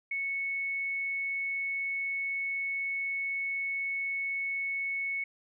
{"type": "tone", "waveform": "sine", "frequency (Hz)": 2209, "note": "C#7", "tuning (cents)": -7, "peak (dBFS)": -30, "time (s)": [0.11, 5.24], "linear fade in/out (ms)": 5, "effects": []}